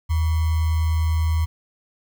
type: tone with sample-and-hold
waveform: sine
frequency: 80.2 Hz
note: E2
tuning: 47 cents flat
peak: -17 dBFS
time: 0.09-1.46 s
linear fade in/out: 20 ms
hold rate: 1050 Hz
effects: none